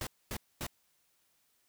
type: noise bursts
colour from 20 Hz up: pink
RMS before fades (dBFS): -38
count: 3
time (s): 0.01-0.667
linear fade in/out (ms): 2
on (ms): 59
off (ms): 240
effects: white hiss -73 dBFS RMS until 1.68 s